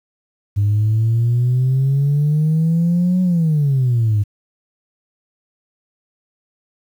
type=exponential two-way sweep; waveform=sine; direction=up then down; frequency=100.5 to 185 to 100.5 Hz; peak=-11 dBFS; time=0.56-4.24 s; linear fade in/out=20 ms; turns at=3.22 s; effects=tanh soft clip ceiling -10 dBFS + 8-bit